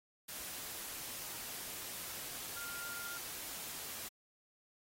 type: tone in noise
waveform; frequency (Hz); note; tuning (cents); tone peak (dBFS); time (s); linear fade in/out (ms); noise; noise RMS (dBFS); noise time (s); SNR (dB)
sine; 1400; F6; +4; -45; 2.56-3.18; 10; white; -45; 0.28-4.09; -3
effects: AAC 48 kbps